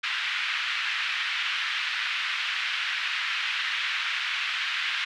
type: band-pass noise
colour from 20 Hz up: white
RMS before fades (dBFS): -29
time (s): 0.03-5.05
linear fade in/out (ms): 10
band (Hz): 1400 to 3200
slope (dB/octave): 24
effects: none